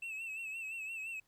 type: tone with vibrato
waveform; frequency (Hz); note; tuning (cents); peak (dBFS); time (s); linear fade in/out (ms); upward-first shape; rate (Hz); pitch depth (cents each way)
triangle; 2638; E7; +1; -38; 0.02-1.2; 5; sine; 5.8; 61
effects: pink hiss -75 dBFS RMS until 1.27 s